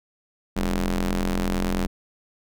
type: ring-modulated tone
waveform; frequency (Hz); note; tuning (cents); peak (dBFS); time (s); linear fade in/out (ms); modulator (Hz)
sawtooth; 88.8; F2; +29; -15; 0.56-1.87; 10; 113
effects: none

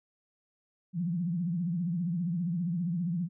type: tone with vibrato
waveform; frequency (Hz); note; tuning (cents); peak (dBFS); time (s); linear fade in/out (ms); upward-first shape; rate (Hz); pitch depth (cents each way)
sine; 172.9; F3; -17; -28; 0.93-3.29; 50; triangle; 15; 160
effects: none

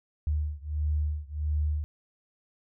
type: beating tone pair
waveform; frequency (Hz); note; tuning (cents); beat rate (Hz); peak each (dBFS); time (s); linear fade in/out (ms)
sine; 74.7 / 76.2; D2 / D#2; +30 / -36; 1.5; -29 / -30; 0.27-1.84; 0
effects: none

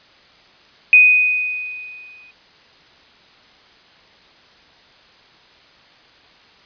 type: tone with exponential decay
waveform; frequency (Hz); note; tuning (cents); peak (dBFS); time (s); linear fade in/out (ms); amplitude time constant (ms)
sine; 2493; D#7; +3; -4; 0.93-2.31; 1; 300
effects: white hiss -49 dBFS RMS until 6.65 s + resampled to 11025 Hz

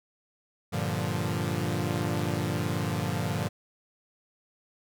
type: chord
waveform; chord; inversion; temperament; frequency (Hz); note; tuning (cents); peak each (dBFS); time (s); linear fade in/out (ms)
sawtooth; G minor seventh; none; equal; 98 / 116.54 / 146.83 / 174.61; G2 / Bb2 / D3 / F3; 0 / 0 / 0 / 0; -29; 0.72-3.49; 20
effects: none

